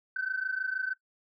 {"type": "tone pair together", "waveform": "sine", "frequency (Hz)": [1513, 1539.4], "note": ["F#6", "G6"], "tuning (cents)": [38, -32], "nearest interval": "unison", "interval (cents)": 30, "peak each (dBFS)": [-32, -32], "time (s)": [0.16, 0.94], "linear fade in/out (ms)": 5, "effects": ["noise-tail reverb RT60 0.1 s tail -18 dB re dry", "tanh soft clip ceiling -22 dBFS"]}